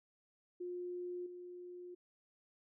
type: tone with level steps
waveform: sine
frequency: 356.2 Hz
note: F4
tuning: 34 cents sharp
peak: -40 / -47 dBFS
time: 0.6-1.95 s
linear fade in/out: 10 ms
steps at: 1.26 s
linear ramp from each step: 5 ms
effects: none